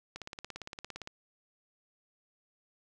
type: click train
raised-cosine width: 0.2 ms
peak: -24 dBFS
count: 17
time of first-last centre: 0.16-1.074 s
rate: 17.5 Hz
effects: none